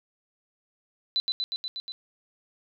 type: tone with echo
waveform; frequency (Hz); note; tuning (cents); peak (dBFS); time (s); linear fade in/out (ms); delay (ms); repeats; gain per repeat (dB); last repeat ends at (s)
sine; 4000; B7; +21; -22; 1.16-1.2; 0; 120; 6; -2; 1.92
effects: none

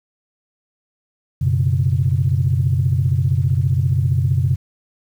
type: chord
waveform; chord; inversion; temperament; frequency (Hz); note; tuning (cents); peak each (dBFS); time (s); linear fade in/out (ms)
sine; F# suspended fourth; none; equal; 92.5 / 123.47 / 138.59; F#2 / B2 / C#3; 0 / 0 / 0; -18; 1.41-4.56; 10
effects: tanh soft clip ceiling -5 dBFS + 8-bit

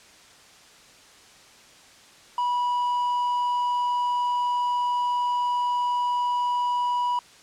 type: tone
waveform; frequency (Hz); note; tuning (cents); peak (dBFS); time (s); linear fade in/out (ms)
triangle; 977; B5; -19; -20; 2.38-7.19; 2
effects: white hiss -51 dBFS RMS until 7.42 s + low-pass 7000 Hz 12 dB/octave

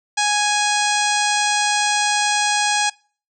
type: harmonic tone with a mistuned harmonic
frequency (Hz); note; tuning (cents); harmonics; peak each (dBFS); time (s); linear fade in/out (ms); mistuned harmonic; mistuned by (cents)
830.6; G#5; 0; 1 / 2 / 3 / 4 / 5 / 6 / 7 / 8 / 9 / 10; -20 / -23 / -25 / -26 / -27 / -28 / -28 / -29 / -30 / -30; 0.17-2.9; 10; 10; -21
effects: noise-tail reverb RT60 0.4 s tail -24 dB re dry

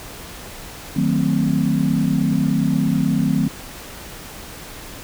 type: chord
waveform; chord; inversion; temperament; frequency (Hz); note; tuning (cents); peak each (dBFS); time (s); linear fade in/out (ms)
sine; D# diminished seventh; none; equal with one note detuned; 155.56 / 185 / 225 / 261.6; D#3 / F#3 / A3 / C4; 0 / 0 / +39 / 0; -21; 0.96-3.48; 5
effects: pink hiss -36 dBFS RMS until 5.03 s

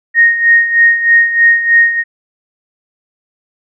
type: tone with tremolo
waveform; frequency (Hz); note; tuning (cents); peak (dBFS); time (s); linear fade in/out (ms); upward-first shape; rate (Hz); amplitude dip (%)
sine; 1860; A#6; -4; -3; 0.14-2.04; 50; sine; 3.2; 70
effects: none

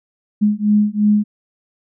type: beating tone pair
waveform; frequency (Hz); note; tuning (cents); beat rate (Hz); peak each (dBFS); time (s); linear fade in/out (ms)
sine; 207.7 / 210.6; G#3 / G#3; 0 / +24; 2.9; -15; 0.41-1.24; 20
effects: none

